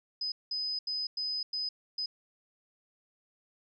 sine tone bursts at uneven times, 5020 Hz, D#8, 15 cents sharp, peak -31 dBFS, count 6, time 0.21-0.32 / 0.51-0.79 / 0.87-1.07 / 1.17-1.43 / 1.53-1.69 / 1.98-2.06 s, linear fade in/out 5 ms, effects none

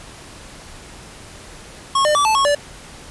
square tone with pitch steps, 1093 / 601 / 1157 / 875 / 1099 / 580 Hz, C#6 / D5 / D6 / A5 / C#6 / D5, -25 / +40 / -26 / -10 / -15 / -22 cents, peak -14 dBFS, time 1.95-2.55 s, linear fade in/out 5 ms, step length 100 ms, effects pink hiss -39 dBFS RMS until 3.1 s + resampled to 24000 Hz

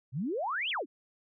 sine exponential two-way sweep, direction up then down, 114.3 to 3465 to 234.5 Hz, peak -30 dBFS, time 0.12-0.86 s, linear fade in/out 50 ms, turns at 0.7 s, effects none

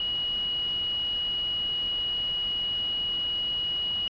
sine tone in noise, 2908 Hz, F#7, 31 cents flat, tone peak -26 dBFS, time 0-4.08 s, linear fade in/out 2 ms, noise pink, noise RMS -44 dBFS, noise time 0-4.08 s, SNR +15 dB, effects resampled to 11025 Hz

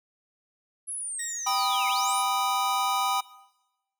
sine linear two-way sweep, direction down then up, 11040 to 2112 to 11040 Hz, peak -31 dBFS, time 0.87-2.23 s, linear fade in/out 20 ms, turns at 1.88 s
sawtooth tone with exponential decay, 1869 Hz, A#6, 4 cents sharp, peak -31 dBFS, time 1.19-2.02 s, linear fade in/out 5 ms, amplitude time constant 180 ms
square chord, G augmented, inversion none, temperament equal, 784 / 987.8 / 1244.5 Hz, G5 / B5 / D#6, 0 / 0 / 0 cents, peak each -29 / -30 / -29 dBFS, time 1.46-3.21 s, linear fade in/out 10 ms
effects noise-tail reverb RT60 1.0 s tail -19 dB re dry

